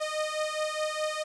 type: beating tone pair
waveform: sawtooth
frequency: 613 / 617.8 Hz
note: D#5 / D#5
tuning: -26 / -12 cents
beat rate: 4.8 Hz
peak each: -28 dBFS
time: 0-1.24 s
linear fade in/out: 20 ms
effects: resampled to 22050 Hz + 9-bit